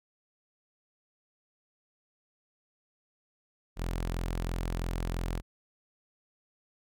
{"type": "tone", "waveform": "sawtooth", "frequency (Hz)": 43, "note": "F1", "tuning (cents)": -26, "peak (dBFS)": -27, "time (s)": [3.76, 5.42], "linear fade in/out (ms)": 50, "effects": []}